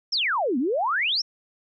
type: exponential two-way sweep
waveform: sine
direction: down then up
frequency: 5720 to 233.1 to 5720 Hz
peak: -21 dBFS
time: 0.12-1.22 s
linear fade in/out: 10 ms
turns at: 0.58 s
effects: none